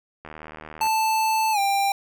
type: click train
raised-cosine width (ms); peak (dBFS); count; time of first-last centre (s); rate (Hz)
0.5; -23; 49; 0.25-0.869; 77.5
type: tone with pitch glide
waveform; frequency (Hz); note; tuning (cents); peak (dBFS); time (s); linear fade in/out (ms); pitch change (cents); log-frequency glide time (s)
square; 880 to 793.1; A5 to G5; 0 to +20; -20; 0.81-1.92; 2; -180; 1.52-1.59
effects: none